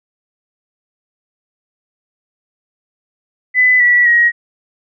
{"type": "tone with pitch steps", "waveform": "sine", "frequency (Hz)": [2004, 1948.1, 1893.7], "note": ["B6", "B6", "A#6"], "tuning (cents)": [25, -24, 27], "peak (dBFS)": -7, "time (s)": [3.54, 4.32], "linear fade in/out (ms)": 50, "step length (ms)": 260, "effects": []}